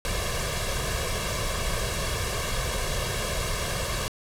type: noise with comb filter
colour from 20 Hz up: pink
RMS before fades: -28 dBFS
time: 0.05-4.08 s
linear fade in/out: 0 ms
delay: 1.8 ms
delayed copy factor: +0.75
effects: low-pass 11000 Hz 12 dB/octave